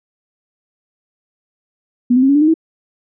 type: tone with pitch steps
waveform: sine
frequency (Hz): 244.7 / 256.3 / 268.4 / 281.1 / 294.4 / 308.3 / 322.9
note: B3 / C4 / C4 / C#4 / D4 / D#4 / E4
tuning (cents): -16 / -36 / +44 / +24 / +4 / -16 / -36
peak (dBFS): -8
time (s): 2.1-2.541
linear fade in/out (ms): 10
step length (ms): 63
effects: none